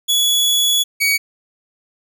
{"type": "tone pair in turn", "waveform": "sawtooth", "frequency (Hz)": [3391, 2255], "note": ["G#7", "C#7"], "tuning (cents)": [35, 29], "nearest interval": "perfect fifth", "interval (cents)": 706, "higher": "first", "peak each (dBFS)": -10, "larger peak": "neither", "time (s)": [[0.08, 0.84], [1, 1.18]], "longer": "first", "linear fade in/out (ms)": 20, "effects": []}